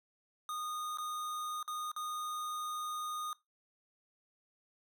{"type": "tone with dropouts", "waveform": "square", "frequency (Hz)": 1231, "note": "D#6", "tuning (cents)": -19, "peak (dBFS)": -38, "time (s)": [0.49, 3.33], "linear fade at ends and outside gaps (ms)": 1, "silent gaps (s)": [[0.973, 0.984], [1.628, 1.678], [1.916, 1.963]], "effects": ["noise-tail reverb RT60 0.2 s tail -20 dB re dry"]}